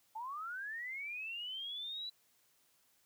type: linear sweep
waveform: sine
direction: up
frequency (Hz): 851 to 3983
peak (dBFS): -40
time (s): 0.15-2.1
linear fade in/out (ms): 10
effects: white hiss -72 dBFS RMS until 3.05 s + high-pass 60 Hz 12 dB/octave